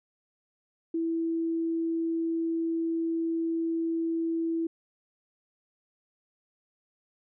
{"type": "tone", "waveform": "sine", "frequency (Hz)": 329.6, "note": "E4", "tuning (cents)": 0, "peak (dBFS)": -26, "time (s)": [0.94, 4.67], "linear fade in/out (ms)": 5, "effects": []}